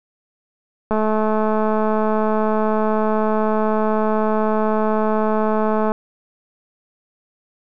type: click train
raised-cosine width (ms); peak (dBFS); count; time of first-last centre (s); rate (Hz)
1; -7; 1083; 0.91-5.919; 216
effects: none